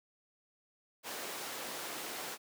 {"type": "high-pass noise", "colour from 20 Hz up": "pink", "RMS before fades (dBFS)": -42, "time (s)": [1.03, 2.38], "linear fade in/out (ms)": 50, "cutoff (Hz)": 370, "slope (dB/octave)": 12, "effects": []}